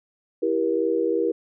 sine chord, E diminished, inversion none, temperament equal with one note detuned, 329.6 / 392 / 475.1 Hz, E4 / G4 / Bb4, 0 / 0 / +33 cents, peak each -25 / -25 / -23 dBFS, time 0.42-1.32 s, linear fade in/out 10 ms, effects none

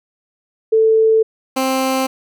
sine / 15% pulse tone pair in turn, 442.8 / 263.3 Hz, A4 / C4, +11 / +11 cents, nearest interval major sixth, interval 900 cents, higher first, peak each -9 dBFS, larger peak neither, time 0.72-1.23 / 1.56-2.07 s, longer neither, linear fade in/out 10 ms, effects none

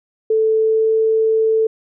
sine tone with pitch glide, 440 to 442.5 Hz, A4 to A4, 0 to +10 cents, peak -12 dBFS, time 0.3-1.67 s, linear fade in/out 5 ms, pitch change +10 cents, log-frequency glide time 0.58-0.92 s, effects none

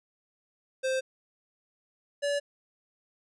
square tone pair in turn, 523.3 / 572.9 Hz, C5 / D5, 0 / -43 cents, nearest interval major second, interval 157 cents, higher second, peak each -27 dBFS, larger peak neither, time 0.83-1.01 / 2.22-2.4 s, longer neither, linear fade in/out 20 ms, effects resampled to 22050 Hz

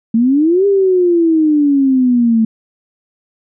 sine exponential two-way sweep, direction up then down, 220 to 404.6 to 220 Hz, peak -8 dBFS, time 0.14-2.45 s, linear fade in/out 5 ms, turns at 0.66 s, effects none

